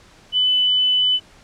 sine tone, 3001 Hz, F#7, 24 cents sharp, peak -14 dBFS, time 0.32-1.2 s, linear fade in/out 50 ms, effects pink hiss -49 dBFS RMS until 1.43 s + low-pass 7000 Hz 12 dB/octave

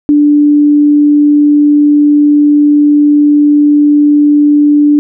sine tone, 293.7 Hz, D4, in tune, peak -3 dBFS, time 0.09-4.99 s, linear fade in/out 0 ms, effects none

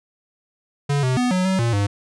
square tone with pitch steps, 142.7 / 128.4 / 247.8 / 184 / 189.2 / 117.4 / 101.2 Hz, D3 / C3 / B3 / F#3 / F#3 / A#2 / G#2, -49 / -32 / +6 / -9 / +39 / +13 / -44 cents, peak -18 dBFS, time 0.89-1.87 s, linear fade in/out 10 ms, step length 140 ms, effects resampled to 22050 Hz

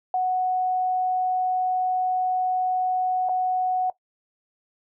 sine tone with dropouts, 739 Hz, F#5, 2 cents flat, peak -20 dBFS, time 0.14-3.9 s, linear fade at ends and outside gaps 2 ms, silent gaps 3.288-3.293 s, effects noise-tail reverb RT60 0.1 s tail -17 dB re dry

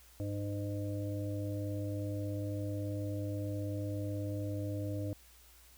harmonic tone with a mistuned harmonic, 102.2 Hz, G#2, 27 cents flat, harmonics 1 / 3 / 5 / 6, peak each -36 / -40 / -45 / -46 dBFS, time 0.2-5.13 s, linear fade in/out 0 ms, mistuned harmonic 3, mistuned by -20 cents, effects added 60 Hz sine -61 dBFS peak until 5.77 s + white hiss -61 dBFS RMS until 5.77 s

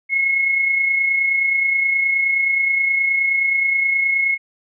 sine tone with amplitude modulation, 2173 Hz, C#7, 35 cents flat, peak -13 dBFS, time 0.09-4.38 s, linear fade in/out 50 ms, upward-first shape sine, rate 29.5 Hz, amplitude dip 40%, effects none

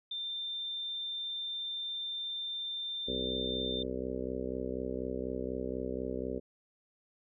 sine tone, 3583 Hz, A7, 31 cents sharp, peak -35 dBFS, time 0.11-3.83 s, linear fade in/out 5 ms
harmonic tone, 64.1 Hz, C2, 35 cents flat, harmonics 1 / 2 / 3 / 4 / 5 / 6 / 7 / 8 / 9, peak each -44 / -50 / -44 / -40 / -48 / -40 / -40 / -43 / -45 dBFS, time 3.07-6.4 s, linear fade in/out 20 ms
effects none

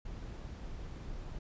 brown noise, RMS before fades -43 dBFS, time 0.05-1.39 s, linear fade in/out 5 ms, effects resampled to 16000 Hz

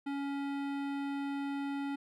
sine tone with hard clipping, 280 Hz, C#4, 18 cents sharp, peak -36 dBFS, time 0.06-1.96 s, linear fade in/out 10 ms, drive 17 dB, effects none

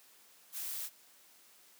blue noise, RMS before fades -40 dBFS, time 0.52-0.9 s, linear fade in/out 50 ms, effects white hiss -62 dBFS RMS until 1.79 s + high-pass 200 Hz 12 dB/octave

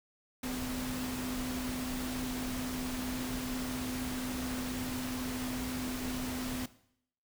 sine tone in noise, 253.4 Hz, B3, 45 cents sharp, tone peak -36 dBFS, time 0.43-6.66 s, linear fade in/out 5 ms, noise pink, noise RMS -40 dBFS, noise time 0.43-6.66 s, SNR +1 dB, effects noise-tail reverb RT60 0.7 s tail -17 dB re dry

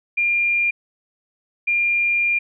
sine tone pair in turn, 2400 / 2400 Hz, D7 / D7, +37 / +37 cents, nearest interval unison, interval 0 cents, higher neither, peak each -16 dBFS, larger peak neither, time 0.17-0.71 / 1.67-2.39 s, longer second, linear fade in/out 10 ms, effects none

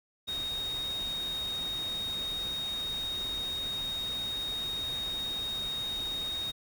sine tone in noise, 3731 Hz, A#7, 1 cent sharp, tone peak -32 dBFS, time 0.27-6.52 s, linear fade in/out 20 ms, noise pink, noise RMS -44 dBFS, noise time 0.27-6.52 s, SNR +9 dB, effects none

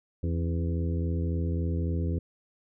harmonic tone with a mistuned harmonic, 83.6 Hz, E2, 25 cents sharp, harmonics 1 / 2 / 3 / 4 / 5 / 6, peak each -27 / -33 / -37 / -39 / -41 / -43 dBFS, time 0.23-2.19 s, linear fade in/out 5 ms, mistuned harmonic 3, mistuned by +62 cents, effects none

